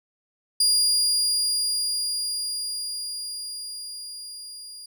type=tone with level ramp; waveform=30% pulse; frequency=4833 Hz; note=D8; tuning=49 cents sharp; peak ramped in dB=-14 to -36 dBFS; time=0.6-4.86 s; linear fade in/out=5 ms; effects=none